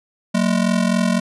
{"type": "ring-modulated tone", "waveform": "square", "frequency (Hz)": 207.7, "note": "G#3", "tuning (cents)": 0, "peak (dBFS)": -13, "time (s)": [0.34, 1.2], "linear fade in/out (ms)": 10, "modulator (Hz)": 21.9, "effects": ["resampled to 24000 Hz"]}